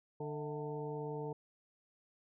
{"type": "harmonic tone with a mistuned harmonic", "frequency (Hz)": 149.1, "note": "D3", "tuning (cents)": 27, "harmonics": [1, 2, 3, 4, 5, 6], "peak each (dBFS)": [-43, -48, -41, -52, -53, -48], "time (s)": [0.2, 1.33], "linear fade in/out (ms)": 5, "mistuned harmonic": 4, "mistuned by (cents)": 130, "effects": []}